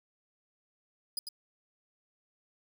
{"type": "tone with echo", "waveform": "sawtooth", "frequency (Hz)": 4952, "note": "D#8", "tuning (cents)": -9, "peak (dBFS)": -29, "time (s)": [1.17, 1.19], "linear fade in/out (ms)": 2, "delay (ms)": 98, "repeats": 1, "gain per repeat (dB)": -6, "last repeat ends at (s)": 1.288, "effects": []}